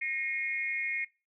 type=tone with amplitude modulation; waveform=sine; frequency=2153 Hz; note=C7; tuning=49 cents sharp; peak=-26 dBFS; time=0.01-1.05 s; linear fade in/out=10 ms; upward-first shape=sine; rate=288 Hz; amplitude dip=100%; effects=noise-tail reverb RT60 0.3 s tail -20 dB re dry